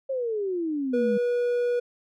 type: exponential sweep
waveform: sine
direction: down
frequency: 548 to 200.7 Hz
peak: -25 dBFS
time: 0.09-1.18 s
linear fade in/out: 10 ms
type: tone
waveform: triangle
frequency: 484.9 Hz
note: B4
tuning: 32 cents flat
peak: -20 dBFS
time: 0.93-1.8 s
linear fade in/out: 10 ms
effects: none